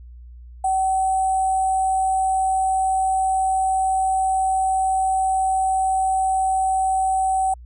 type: tone with sample-and-hold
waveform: sine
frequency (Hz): 761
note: F#5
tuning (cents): +48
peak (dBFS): -17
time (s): 0.64-7.54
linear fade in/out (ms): 5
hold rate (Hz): 8820
effects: added 60 Hz sine -38 dBFS peak until 7.65 s + resampled to 32000 Hz